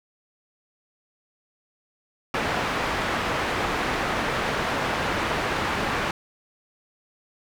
white low-pass noise, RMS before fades -26 dBFS, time 2.34-6.11 s, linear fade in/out 2 ms, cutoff 1700 Hz, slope 12 dB/octave, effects none

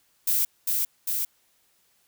violet noise with echo, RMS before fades -23 dBFS, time 0.27-0.45 s, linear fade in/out 5 ms, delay 400 ms, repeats 2, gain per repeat -2 dB, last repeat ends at 1.25 s, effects white hiss -66 dBFS RMS until 2.07 s

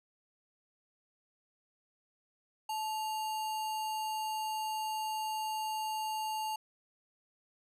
sine tone with sample-and-hold, 870 Hz, A5, 20 cents flat, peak -33 dBFS, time 2.69-6.56 s, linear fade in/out 5 ms, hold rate 3675 Hz, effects resampled to 32000 Hz

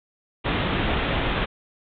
pink low-pass noise, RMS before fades -24 dBFS, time 0.44-1.46 s, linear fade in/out 20 ms, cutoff 3700 Hz, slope 96 dB/octave, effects none

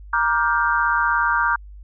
sine chord, G minor seventh, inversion first, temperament just, 940.8 / 1176 / 1411.2 / 1568 Hz, Bb5 / D6 / F6 / G6, +16 / +2 / +18 / 0 cents, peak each -22 dBFS, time 0.13-1.56 s, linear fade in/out 5 ms, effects added 50 Hz sine -37 dBFS peak until 1.83 s

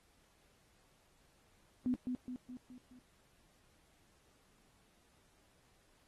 sine tone with echo, 250.7 Hz, B3, 26 cents sharp, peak -30 dBFS, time 1.86-1.94 s, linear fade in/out 0 ms, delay 210 ms, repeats 5, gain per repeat -5 dB, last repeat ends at 2.99 s, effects pink hiss -71 dBFS RMS until 6.07 s + AAC 32 kbps

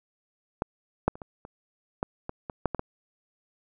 clicks, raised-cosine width 1 ms, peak -12 / -7 / -28 / -25 / -28 / -13 / -19 / -20 / -9 / -15 / -16 dBFS, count 11, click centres 0.621 / 1.08 / 1.155 / 1.218 / 1.451 / 2.029 / 2.294 / 2.498 / 2.657 / 2.747 / 2.794 s, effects none

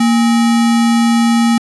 sine tone with sample-and-hold, 232.2 Hz, A#3, 7 cents flat, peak -8 dBFS, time 0-1.58 s, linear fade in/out 5 ms, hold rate 1050 Hz, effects resampled to 24000 Hz

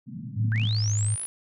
white band-pass noise, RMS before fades -36 dBFS, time 0.06-0.7 s, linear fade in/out 50 ms, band 110 to 250 Hz, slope 96 dB/octave
sine tone with pitch glide, 110 to 104.19 Hz, A2 to G#2, 0 to +6 cents, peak -22 dBFS, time 0.36-1.16 s, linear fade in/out 20 ms, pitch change -94 cents, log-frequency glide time 0.59-1.01 s
sine linear sweep, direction up, 1493 to 10550 Hz, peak -30 dBFS, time 0.52-1.26 s, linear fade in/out 0 ms
click train, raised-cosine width 0.2 ms, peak -27 dBFS, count 38, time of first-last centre 0.56-1.253 s, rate 53.4 Hz
effects none

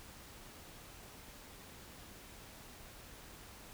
silence, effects pink hiss -54 dBFS RMS until 3.73 s

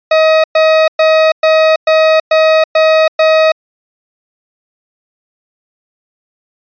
40% pulse tone bursts, 633 Hz, D#5, 30 cents sharp, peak -5 dBFS, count 8, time 0.11-3.52 s, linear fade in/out 5 ms, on 330 ms, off 110 ms, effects resampled to 11025 Hz

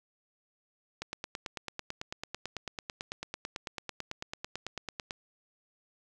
click train, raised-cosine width 0.2 ms, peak -19 dBFS, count 38, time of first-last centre 1.02-5.108 s, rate 9.05 Hz, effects none

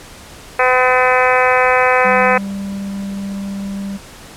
harmonic tone, 253.9 Hz, B3, 48 cents sharp, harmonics 2 / 3 / 4 / 5 / 6 / 7 / 8 / 9 / 10, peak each -15 / -17 / -18 / -19 / -20 / -20 / -21 / -22 / -22 dBFS, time 0.59-2.38 s, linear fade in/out 5 ms
triangle tone, 197.5 Hz, G3, 13 cents sharp, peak -19 dBFS, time 2.04-3.98 s, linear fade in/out 20 ms
effects pink hiss -37 dBFS RMS until 4.36 s + low-pass 11000 Hz 12 dB/octave

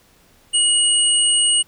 sine tone pair together, 2899 / 8687 Hz, F#7 / C#9, -36 / -36 cents, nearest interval octave + perfect fifth, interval 1900 cents, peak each -16 / -16 dBFS, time 0.53-1.63 s, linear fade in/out 20 ms, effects pink hiss -54 dBFS RMS until 1.67 s

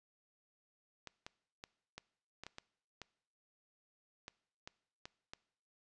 clicks, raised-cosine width 0.2 ms, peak -29 dBFS, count 12, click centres 1.073 / 1.265 / 1.639 / 1.98 / 2.436 / 2.466 / 2.584 / 3.017 / 4.281 / 4.675 / 5.055 / 5.335 s, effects noise-tail reverb RT60 0.7 s tail -22 dB re dry + resampled to 22050 Hz

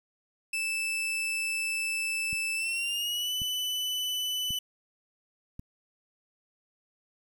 40% pulse tone with pitch glide, 2637 to 2994 Hz, E7 to F#7, 0 to +20 cents, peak -28 dBFS, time 0.53-4.59 s, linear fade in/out 5 ms, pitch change +220 cents, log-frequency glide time 2.55-3.32 s
click train, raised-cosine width 5 ms, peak -28 dBFS, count 4, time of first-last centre 2.33-5.594 s, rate 0.919 Hz
effects 10-bit

